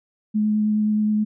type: tone with vibrato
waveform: sine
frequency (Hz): 212.6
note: G#3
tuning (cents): +41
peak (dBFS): -17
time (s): 0.34-1.25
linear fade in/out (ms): 20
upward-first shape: sine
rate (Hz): 9.5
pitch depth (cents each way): 10
effects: none

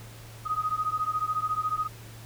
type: beating tone pair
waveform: sine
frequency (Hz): 1244.5 / 1258.5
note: D#6 / D#6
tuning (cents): 0 / +19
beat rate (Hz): 14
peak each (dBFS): -29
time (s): 0.45-1.88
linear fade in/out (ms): 20
effects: added 113 Hz sine -44 dBFS peak until 2.25 s + pink hiss -49 dBFS RMS until 2.25 s

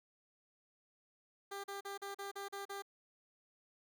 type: tone bursts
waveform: 15% pulse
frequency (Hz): 397.9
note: G4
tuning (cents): +26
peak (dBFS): -36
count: 8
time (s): 1.51-2.823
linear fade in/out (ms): 10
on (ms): 130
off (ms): 39
effects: none

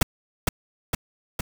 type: noise with echo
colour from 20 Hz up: pink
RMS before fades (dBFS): -17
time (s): 0.01-0.03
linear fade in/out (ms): 5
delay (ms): 460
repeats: 3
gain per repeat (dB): -3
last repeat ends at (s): 1.41
effects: none

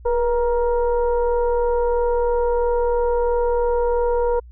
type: tone with frequency modulation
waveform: sine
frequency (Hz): 481.5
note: B4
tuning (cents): -44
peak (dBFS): -16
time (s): 0.05-4.4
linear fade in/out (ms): 10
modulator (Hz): 460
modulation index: 0.76
effects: added 60 Hz sine -39 dBFS peak until 4.51 s

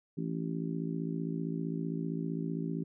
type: harmonic tone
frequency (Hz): 55.4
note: A1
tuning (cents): +13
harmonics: 3 / 4 / 5 / 6 / 7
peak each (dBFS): -35 / -40 / -38 / -45 / -43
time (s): 0.17-2.84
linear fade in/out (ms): 10
effects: none

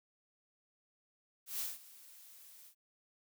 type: noise with ADSR envelope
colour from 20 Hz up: blue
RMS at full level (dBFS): -37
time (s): 1.46-2.75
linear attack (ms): 140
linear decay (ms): 180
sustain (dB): -20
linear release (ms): 81
effects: none

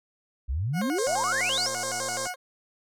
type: exponential sweep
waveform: sine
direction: up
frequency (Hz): 57 to 5920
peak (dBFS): -25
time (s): 0.48-1.69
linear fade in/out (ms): 20
type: tone with vibrato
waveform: 20% pulse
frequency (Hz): 622.3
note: D#5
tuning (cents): 0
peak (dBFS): -26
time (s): 0.73-2.36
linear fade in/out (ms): 50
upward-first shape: square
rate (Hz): 5.9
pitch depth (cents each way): 270
type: band-pass noise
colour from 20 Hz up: white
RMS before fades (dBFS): -35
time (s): 0.95-2.31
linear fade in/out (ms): 50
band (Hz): 4600 to 8800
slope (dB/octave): 48
type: click train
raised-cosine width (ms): 1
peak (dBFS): -28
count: 140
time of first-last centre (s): 1.07-2.268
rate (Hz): 116
effects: none

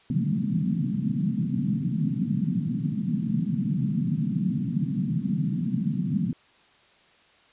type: band-pass noise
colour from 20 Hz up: pink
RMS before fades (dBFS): -26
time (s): 0.1-6.33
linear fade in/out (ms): 2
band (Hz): 140 to 240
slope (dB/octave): 48
effects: white hiss -58 dBFS RMS until 7.52 s + resampled to 8000 Hz

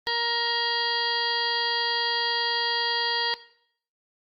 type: harmonic tone with a mistuned harmonic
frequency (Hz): 470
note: A#4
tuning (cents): +14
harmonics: 1 / 2 / 3 / 4 / 6 / 7 / 8 / 9 / 10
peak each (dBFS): -34 / -30 / -41 / -30 / -37 / -30 / -41 / -32 / -30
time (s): 0.07-3.34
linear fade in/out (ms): 0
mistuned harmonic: 8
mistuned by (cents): +73
effects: noise-tail reverb RT60 0.6 s tail -17 dB re dry + Opus 32 kbps

